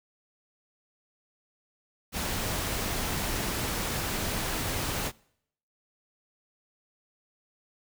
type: noise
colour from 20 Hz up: pink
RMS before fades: -31 dBFS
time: 2.12-5.12 s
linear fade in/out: 50 ms
effects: noise-tail reverb RT60 0.7 s tail -24 dB re dry